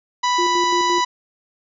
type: harmonic tone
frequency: 987.8 Hz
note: B5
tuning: in tune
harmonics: 1 / 2 / 3 / 4 / 5 / 6 / 7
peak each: -17 / -26 / -30 / -27 / -33 / -33 / -35 dBFS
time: 0.23-1.05 s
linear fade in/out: 10 ms
type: tone with tremolo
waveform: sine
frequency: 351.4 Hz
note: F4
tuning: 11 cents sharp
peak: -20 dBFS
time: 0.38-1.01 s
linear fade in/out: 10 ms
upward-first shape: square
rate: 5.8 Hz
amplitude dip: 55%
effects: none